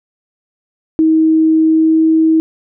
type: tone with pitch glide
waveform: sine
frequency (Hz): 318.1 to 320.1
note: D#4 to D#4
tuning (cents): +38 to +49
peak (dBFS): -7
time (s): 0.99-2.4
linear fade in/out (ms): 0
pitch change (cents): +11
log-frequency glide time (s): 1.63-2.03
effects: none